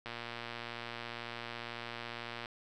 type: click train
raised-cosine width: 0.3 ms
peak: -25 dBFS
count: 284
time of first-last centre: 0.06-2.458 s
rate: 118 Hz
effects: none